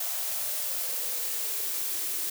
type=noise with high-pass filter sweep; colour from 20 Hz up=blue; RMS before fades=-31 dBFS; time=0-2.3 s; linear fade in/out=5 ms; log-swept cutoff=680 to 330 Hz; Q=4.9; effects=none